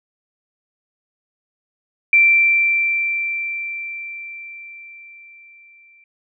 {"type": "tone with exponential decay", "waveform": "sine", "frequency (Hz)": 2349, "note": "D7", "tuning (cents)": 0, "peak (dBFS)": -8, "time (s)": [2.13, 6.04], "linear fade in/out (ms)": 2, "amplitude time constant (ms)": 850, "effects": []}